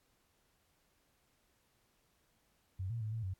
sine tone with pitch steps, 93.9 / 116.1 / 108 / 112.6 / 94.1 Hz, F#2 / A#2 / A2 / A2 / F#2, +26 / -7 / -32 / +40 / +30 cents, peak -36 dBFS, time 2.79-3.34 s, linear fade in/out 10 ms, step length 110 ms, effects pink hiss -75 dBFS RMS until 3.39 s + AAC 64 kbps

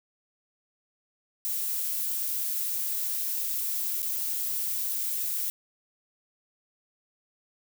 violet noise with dropouts, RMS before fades -30 dBFS, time 1.45-5.5 s, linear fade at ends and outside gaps 0 ms, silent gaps 4.02-4.028 s, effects none

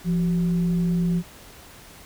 sine tone with frequency modulation, 173.2 Hz, F3, 14 cents flat, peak -19 dBFS, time 0.04-1.23 s, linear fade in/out 50 ms, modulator 207 Hz, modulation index 0.28, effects pink hiss -46 dBFS RMS until 2.05 s

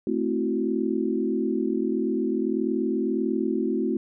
sine chord, F# half-diminished seventh, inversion first, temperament equal, 220 / 261.6 / 329.6 / 370 Hz, A3 / C4 / E4 / F#4, 0 / 0 / 0 / 0 cents, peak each -28 dBFS, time 0.07-3.97 s, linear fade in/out 2 ms, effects none

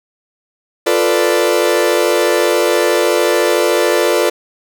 40% pulse chord, B half-diminished seventh, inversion second, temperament equal, 349.2 / 440 / 493.9 / 587.3 Hz, F4 / A4 / B4 / D5, 0 / 0 / 0 / 0 cents, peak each -16 dBFS, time 0.86-4.3 s, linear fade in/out 10 ms, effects none

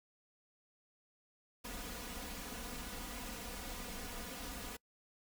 pink noise with comb filter, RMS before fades -45 dBFS, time 1.64-4.77 s, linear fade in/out 10 ms, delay 4.1 ms, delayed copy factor +0.9, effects noise-tail reverb RT60 0.1 s tail -25 dB re dry

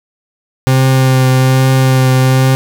40% pulse tone with vibrato, 130.81 Hz, C3, in tune, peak -6 dBFS, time 0.67-2.55 s, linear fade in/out 0 ms, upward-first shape triangle, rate 1.2 Hz, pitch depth 18 cents each way, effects none

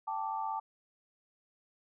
sine chord, G suspended second, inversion none, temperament equal with one note detuned, 784 / 880 / 1171.3 Hz, G5 / A5 / D6, 0 / 0 / -5 cents, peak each -39 / -35 / -40 dBFS, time 0.07-0.6 s, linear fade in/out 10 ms, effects none

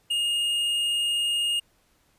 triangle tone with hard clipping, 2844 Hz, F7, 31 cents sharp, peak -24 dBFS, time 0.1-1.6 s, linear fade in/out 10 ms, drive 10 dB, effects pink hiss -65 dBFS RMS until 2.18 s + resampled to 32000 Hz

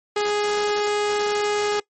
sawtooth tone, 415.3 Hz, G#4, in tune, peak -16 dBFS, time 0.16-1.8 s, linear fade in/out 5 ms, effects noise-tail reverb RT60 0.1 s tail -20 dB re dry + MP3 32 kbps

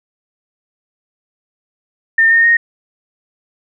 sine tone with pitch steps, 1811 / 1835.2 / 1859.8 Hz, A6 / A#6 / A#6, +49 / -28 / -5 cents, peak -7 dBFS, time 2.18-2.57 s, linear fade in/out 5 ms, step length 130 ms, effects none

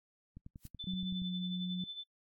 click train, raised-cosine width 5 ms, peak -36 dBFS, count 10, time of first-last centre 0.37-1.219 s, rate 10.6 Hz
blue noise with exponential growth, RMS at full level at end -49 dBFS, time 0.56-0.67 s, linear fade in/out 2 ms, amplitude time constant 22 ms
sine tone with tremolo, 3520 Hz, A7, in tune, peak -39 dBFS, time 0.79-2.04 s, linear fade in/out 10 ms, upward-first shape sine, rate 11 Hz, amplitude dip 65%
sine tone with pitch glide, 185 to 181.09 Hz, F#3 to F#3, 0 to -37 cents, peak -35 dBFS, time 0.87-1.84 s, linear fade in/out 2 ms, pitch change -37 cents, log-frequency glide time 1.12-1.26 s
effects noise-tail reverb RT60 0.1 s tail -26 dB re dry + AAC 64 kbps

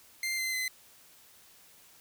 sawtooth tone with pitch steps, 2093 / 2067 / 2040 Hz, C7 / C7 / C7, 0 / -22 / -44 cents, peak -27 dBFS, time 0.23-0.68 s, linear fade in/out 2 ms, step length 150 ms, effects white hiss -58 dBFS RMS until 2 s

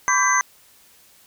sine tone cluster, 1010 / 1146 / 1579 / 1999 / 6220 Hz, B5 / D6 / G6 / B6 / G8, +39 / -43 / +12 / +20 / -14 cents, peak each -22 dBFS, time 0.08-0.41 s, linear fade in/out 0 ms, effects white hiss -53 dBFS RMS until 1.26 s

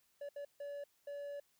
triangle tone bursts at uneven times, 572 Hz, D5, 46 cents flat, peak -40 dBFS, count 4, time 0.21-0.29 / 0.36-0.45 / 0.6-0.84 / 1.07-1.4 s, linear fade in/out 5 ms, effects white hiss -75 dBFS RMS until 1.59 s

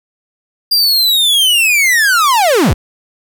45% pulse linear sweep, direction down, 4835 to 33 Hz, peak -8 dBFS, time 0.71-2.74 s, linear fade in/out 10 ms, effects none

